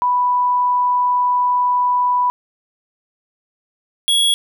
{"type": "tone pair in turn", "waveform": ["sine", "square"], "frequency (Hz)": [987.8, 3338], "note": ["B5", "G#7"], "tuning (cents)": [0, 8], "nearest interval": "octave + major sixth", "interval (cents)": 2108, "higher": "second", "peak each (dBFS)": -13, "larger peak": "neither", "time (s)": [[0.02, 2.3], [4.08, 4.34]], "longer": "first", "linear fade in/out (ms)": 0, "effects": []}